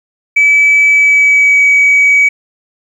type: tone with pitch glide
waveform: sine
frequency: 2297 to 2271 Hz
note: D7 to C#7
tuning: -39 to +41 cents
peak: -3 dBFS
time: 0.36-2.29 s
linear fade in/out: 10 ms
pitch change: -20 cents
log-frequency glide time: 0.89-1.62 s
effects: tanh soft clip ceiling -2 dBFS + 7-bit